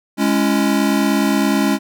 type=chord; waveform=square; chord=C# minor; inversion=second; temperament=equal with one note detuned; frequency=207.7 / 277.2 / 334.2 Hz; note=G#3 / C#4 / E4; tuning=0 / 0 / +24 cents; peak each=-18 / -18 / -22 dBFS; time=0.17-1.79 s; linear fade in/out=50 ms; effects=none